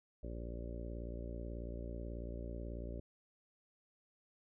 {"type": "harmonic tone", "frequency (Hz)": 58.27, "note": "A#1", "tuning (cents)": 0, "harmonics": [1, 2, 3, 4, 5, 6, 7, 8, 9, 10], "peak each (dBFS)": [-43, -51, -54, -53, -54, -54, -55, -62, -56, -54], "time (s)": [0.23, 3], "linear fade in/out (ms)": 5, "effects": []}